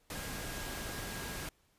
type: tone in noise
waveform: sine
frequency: 1633 Hz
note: G#6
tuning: 30 cents flat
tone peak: -49 dBFS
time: 0.15-1.46 s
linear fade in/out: 2 ms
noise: pink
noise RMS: -41 dBFS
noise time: 0.1-1.49 s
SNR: -11 dB
effects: pink hiss -71 dBFS RMS until 1.78 s + resampled to 32000 Hz